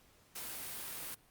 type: noise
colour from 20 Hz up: white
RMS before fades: -43 dBFS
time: 0.35-1.15 s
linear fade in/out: 10 ms
effects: pink hiss -66 dBFS RMS until 1.3 s + Opus 48 kbps